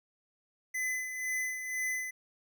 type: tone with tremolo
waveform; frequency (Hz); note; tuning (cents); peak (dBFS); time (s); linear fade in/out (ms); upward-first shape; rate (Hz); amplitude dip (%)
square; 2019; B6; +38; -31; 0.74-2.11; 10; sine; 2; 55
effects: none